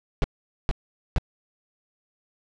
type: noise bursts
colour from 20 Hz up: brown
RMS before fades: -20 dBFS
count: 3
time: 0.22-1.183 s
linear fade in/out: 0 ms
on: 21 ms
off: 450 ms
effects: low-pass 5000 Hz 12 dB/octave